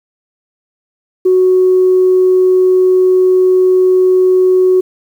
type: tone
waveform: sine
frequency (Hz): 370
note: F#4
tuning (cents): 0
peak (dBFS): -5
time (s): 1.25-4.81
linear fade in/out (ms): 10
effects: tanh soft clip ceiling -1 dBFS + 7-bit